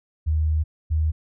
sine tone pair in turn, 77.78 / 78.28 Hz, D#2 / D#2, 0 / +11 cents, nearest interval unison, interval 11 cents, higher second, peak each -18 dBFS, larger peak neither, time 0.26-0.64 / 0.9-1.12 s, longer first, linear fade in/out 20 ms, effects none

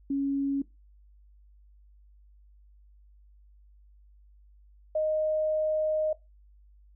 sine tone pair in turn, 277.2 / 620.3 Hz, C#4 / D#5, 0 / -5 cents, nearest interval octave + major second, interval 1395 cents, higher second, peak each -25 / -24 dBFS, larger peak second, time 0.1-0.62 / 4.95-6.13 s, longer second, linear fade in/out 5 ms, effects noise-tail reverb RT60 0.2 s tail -19 dB re dry + added 50 Hz sine -54 dBFS peak until 6.95 s

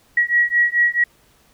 sine beating tone pair, 1912 / 1916.6 Hz, A#6 / A#6, +43 / +48 cents, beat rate 4.6 Hz, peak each -17 dBFS, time 0.17-1.04 s, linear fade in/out 5 ms, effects pink hiss -56 dBFS RMS until 1.53 s

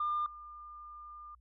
sine tone with level steps, 1202 Hz, D6, 40 cents sharp, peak -29 / -46 dBFS, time 0-1.35 s, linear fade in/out 5 ms, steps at 0.26 s, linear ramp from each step 2 ms, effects tanh soft clip ceiling -26 dBFS + added 60 Hz sine -61 dBFS peak until 1.4 s

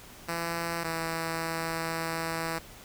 5% pulse tone pair in turn, 168.2 / 163.98 Hz, E3 / E3, +35 / -9 cents, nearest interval unison, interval 44 cents, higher first, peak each -19 dBFS, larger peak neither, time 0.28-0.84 / 0.84-2.59 s, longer second, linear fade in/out 10 ms, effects pink hiss -49 dBFS RMS until 2.84 s

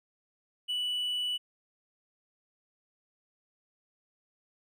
sine tone with hard clipping, 2960 Hz, F#7, in tune, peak -30 dBFS, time 0.68-1.38 s, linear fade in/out 20 ms, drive 2 dB, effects none

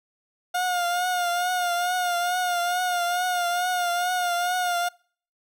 30% pulse tone with vibrato, 713 Hz, F5, 36 cents sharp, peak -20 dBFS, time 0.54-4.89 s, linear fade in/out 10 ms, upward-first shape triangle, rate 2.3 Hz, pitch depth 51 cents each way, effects noise-tail reverb RT60 0.5 s tail -26 dB re dry

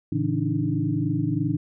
sine tone cluster, 112.1 / 141.6 / 164 / 285.4 / 308.5 Hz, A2 / C#3 / E3 / D4 / D#4, +33 / +37 / -9 / -49 / -15 cents, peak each -28 dBFS, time 0.12-1.57 s, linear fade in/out 5 ms, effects none

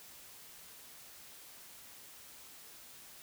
silence, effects white hiss -54 dBFS RMS until 3.22 s

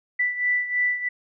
sine beating tone pair, 1975.5 / 1978.6 Hz, B6 / B6, 0 / +3 cents, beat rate 3.1 Hz, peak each -22 / -27 dBFS, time 0.19-1.09 s, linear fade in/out 10 ms, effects none

